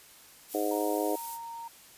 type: noise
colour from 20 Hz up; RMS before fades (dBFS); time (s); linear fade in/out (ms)
violet; -38; 0.48-1.39; 50
type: harmonic tone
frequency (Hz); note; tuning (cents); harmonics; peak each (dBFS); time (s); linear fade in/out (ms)
104.4; G#2; +10; 3 / 4 / 5 / 6 / 7; -32 / -33 / -34 / -35 / -35; 0.54-1.16; 10
type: tone with pitch glide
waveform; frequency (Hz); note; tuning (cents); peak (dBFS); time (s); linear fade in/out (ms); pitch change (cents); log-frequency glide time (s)
sine; 932.3 to 925.9; A#5 to A#5; 0 to -12; -38; 0.71-1.68; 5; -12; 0.88-1.37
effects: white hiss -54 dBFS RMS until 1.97 s + resampled to 32000 Hz